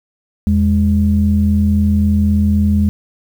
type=tone pair together; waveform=sine; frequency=82.4 / 206.2 Hz; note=E2 / G#3; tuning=0 / -12 cents; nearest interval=octave + major third; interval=1588 cents; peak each=-12 / -12 dBFS; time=0.47-2.89 s; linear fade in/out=0 ms; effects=tanh soft clip ceiling -2 dBFS + 7-bit